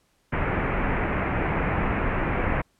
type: low-pass noise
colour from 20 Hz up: pink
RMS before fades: -25 dBFS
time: 0.32-2.62 s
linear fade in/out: 10 ms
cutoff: 2400 Hz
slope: 48 dB/octave
effects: pink hiss -67 dBFS RMS until 2.79 s + low-pass 12000 Hz 12 dB/octave